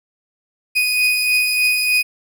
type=beating tone pair; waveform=35% pulse; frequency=2489 / 2492.3 Hz; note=D#7 / D#7; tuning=0 / +2 cents; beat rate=3.3 Hz; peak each=-13 / -22 dBFS; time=0.75-2.03 s; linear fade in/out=20 ms; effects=none